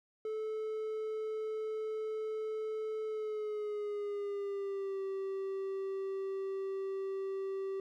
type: tone with pitch glide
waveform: triangle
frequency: 435.1 to 387.6 Hz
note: A4 to G4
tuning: -19 to -20 cents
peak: -33 dBFS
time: 0.25-7.8 s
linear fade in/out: 2 ms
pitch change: -201 cents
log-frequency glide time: 3.05-5.02 s
effects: none